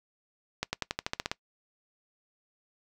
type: accelerating click train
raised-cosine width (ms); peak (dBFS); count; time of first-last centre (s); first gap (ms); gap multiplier
0.2; -12; 10; 0.63-1.315; 100; 0.93
effects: noise-tail reverb RT60 0.1 s tail -22 dB re dry